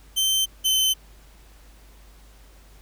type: tone pair in turn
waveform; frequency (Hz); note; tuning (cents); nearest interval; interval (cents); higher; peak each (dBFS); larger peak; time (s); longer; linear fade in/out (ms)
sawtooth; 3100 / 3068; G7 / G7; -20 / -38; unison; 18; first; -16 / -15; second; 0.16-0.46 / 0.64-0.94; neither; 20
effects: added 50 Hz sine -48 dBFS peak until 2.81 s + pink hiss -55 dBFS RMS until 2.81 s

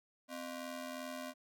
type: ring-modulated tone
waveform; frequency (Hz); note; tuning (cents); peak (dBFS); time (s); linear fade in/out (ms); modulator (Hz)
sawtooth; 434.7; A4; -21; -35; 0.28-1.34; 50; 176
effects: none

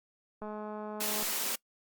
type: click train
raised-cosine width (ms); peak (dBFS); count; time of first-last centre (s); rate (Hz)
1; -28; 172; 0.42-1.227; 212
type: high-pass noise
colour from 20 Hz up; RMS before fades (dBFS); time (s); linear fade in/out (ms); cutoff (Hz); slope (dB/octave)
white; -33; 1-1.56; 10; 180; 96
effects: noise-tail reverb RT60 0.1 s tail -23 dB re dry + Opus 48 kbps

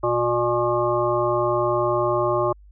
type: harmonic tone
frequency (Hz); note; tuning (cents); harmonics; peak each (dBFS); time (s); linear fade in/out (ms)
120; B2; -49; 1 / 3 / 5 / 7 / 9 / 10; -30 / -23 / -23 / -29 / -25 / -30; 0.03-2.53; 10
effects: added 50 Hz sine -45 dBFS peak until 2.71 s

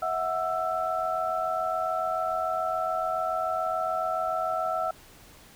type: tone cluster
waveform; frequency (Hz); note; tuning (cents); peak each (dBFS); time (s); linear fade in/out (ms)
sine; 647 / 734 / 1327; E5 / F#5 / E6; -32 / -14 / +11; -30; 0.02-4.91; 5
effects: pink hiss -52 dBFS RMS until 5.55 s

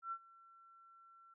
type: tone with ADSR envelope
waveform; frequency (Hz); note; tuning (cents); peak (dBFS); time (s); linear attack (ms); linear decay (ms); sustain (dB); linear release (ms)
sine; 1350; E6; +41; -38; 0.02-1.34; 97; 63; -22; 6
effects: none

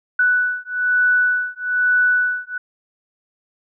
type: beating tone pair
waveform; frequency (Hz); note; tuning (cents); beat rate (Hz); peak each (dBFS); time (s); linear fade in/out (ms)
sine; 1484 / 1485.1; F#6 / F#6; +5 / +6; 1.1; -18; 0.19-2.58; 5
effects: none

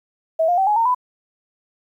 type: tone with pitch steps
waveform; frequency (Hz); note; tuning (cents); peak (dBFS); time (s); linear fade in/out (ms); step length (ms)
sine; 647 / 705.6 / 769.4 / 839.1 / 915 / 997.8; E5 / F5 / G5 / G#5 / A#5 / B5; -32 / +18 / -33 / +18 / -32 / +17; -14; 0.39-0.948; 10; 93
effects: 9-bit

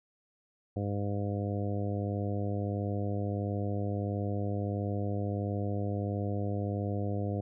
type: harmonic tone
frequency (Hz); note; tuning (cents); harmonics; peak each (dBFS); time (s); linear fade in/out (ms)
101.5; G#2; -39; 1 / 2 / 3 / 4 / 5 / 6 / 7; -32 / -37 / -39 / -42 / -40 / -44 / -44; 0.76-7.41; 5
effects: none

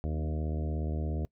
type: harmonic tone with a mistuned harmonic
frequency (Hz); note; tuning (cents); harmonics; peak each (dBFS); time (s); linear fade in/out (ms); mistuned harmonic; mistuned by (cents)
77.1; D#2; -15; 1 / 2 / 3 / 4 / 5 / 6 / 7 / 8 / 9; -31 / -37 / -41 / -43 / -45 / -47 / -48 / -49 / -50; 0.04-1.25; 0; 3; +17
effects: noise-tail reverb RT60 0.1 s tail -23 dB re dry

